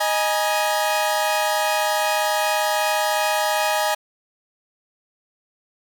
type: chord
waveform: sawtooth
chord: D# suspended fourth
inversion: none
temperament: equal with one note detuned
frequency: 622.3 / 830.6 / 953.6 Hz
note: D#5 / G#5 / A#5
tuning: 0 / 0 / +39 cents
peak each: -19 / -18 / -23 dBFS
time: 0-3.95 s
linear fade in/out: 10 ms
effects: none